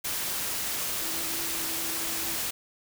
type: tone in noise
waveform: sine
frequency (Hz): 329.6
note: E4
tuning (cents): 0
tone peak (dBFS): -42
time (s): 1.01-2.36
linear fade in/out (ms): 10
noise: white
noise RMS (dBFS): -31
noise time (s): 0.04-2.51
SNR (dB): -14
effects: none